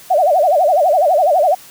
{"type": "tone with vibrato", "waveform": "sine", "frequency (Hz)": 660, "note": "E5", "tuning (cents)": 2, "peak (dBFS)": -9, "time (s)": [0.1, 1.55], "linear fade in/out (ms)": 10, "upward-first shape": "sine", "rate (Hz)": 12, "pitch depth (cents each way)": 240, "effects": ["white hiss -40 dBFS RMS until 1.7 s"]}